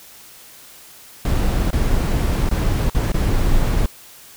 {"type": "noise with dropouts", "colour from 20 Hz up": "brown", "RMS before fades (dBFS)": -17, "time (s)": [1.25, 3.86], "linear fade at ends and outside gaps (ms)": 2, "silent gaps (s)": [[1.706, 1.73], [2.491, 2.512], [2.899, 2.948], [3.12, 3.142]], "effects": ["white hiss -43 dBFS RMS until 4.36 s"]}